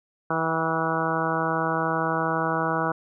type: harmonic tone with a mistuned harmonic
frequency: 162.5 Hz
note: E3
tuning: 24 cents flat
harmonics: 1 / 2 / 3 / 4 / 5 / 6 / 7 / 8 / 9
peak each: -31 / -31 / -31 / -31 / -31 / -31 / -31 / -31 / -31 dBFS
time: 0.3-2.92 s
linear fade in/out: 5 ms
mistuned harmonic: 5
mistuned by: -25 cents
effects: none